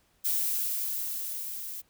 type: noise with level ramp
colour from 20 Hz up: violet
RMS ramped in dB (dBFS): -27 to -39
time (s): 0.24-1.82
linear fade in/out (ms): 20
effects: pink hiss -68 dBFS RMS until 1.89 s